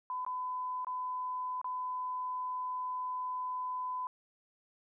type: tone with dropouts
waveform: sine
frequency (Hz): 1007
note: B5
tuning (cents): +33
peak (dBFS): -34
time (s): 0.1-4.07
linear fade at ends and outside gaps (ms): 1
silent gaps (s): 0.249-0.264 / 0.847-0.869 / 1.615-1.644
effects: none